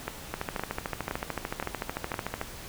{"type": "two click trains", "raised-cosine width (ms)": 0.5, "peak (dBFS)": [-15, -15], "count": [5, 29], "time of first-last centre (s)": [[0.08, 2.142], [0.34, 2.414]], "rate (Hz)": [1.94, 13.5], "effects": ["pink hiss -43 dBFS RMS until 2.68 s"]}